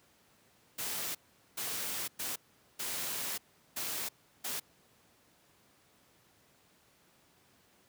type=noise bursts at uneven times; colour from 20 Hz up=white; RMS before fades=-37 dBFS; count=6; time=0.78-1.15 / 1.57-2.08 / 2.19-2.36 / 2.79-3.38 / 3.76-4.09 / 4.44-4.6 s; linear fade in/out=10 ms; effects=pink hiss -66 dBFS RMS until 7.88 s + high-pass 100 Hz 12 dB/octave